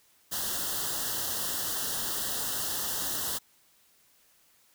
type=band-stop noise; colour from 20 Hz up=white; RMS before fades=-32 dBFS; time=0.31-3.39 s; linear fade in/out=20 ms; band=1900 to 2800 Hz; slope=96 dB/octave; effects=white hiss -64 dBFS RMS until 4.74 s